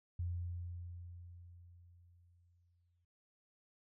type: tone with exponential decay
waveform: sine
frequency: 87.31 Hz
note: F2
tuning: in tune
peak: -35 dBFS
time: 0.19-3.05 s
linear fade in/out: 5 ms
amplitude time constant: 620 ms
effects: none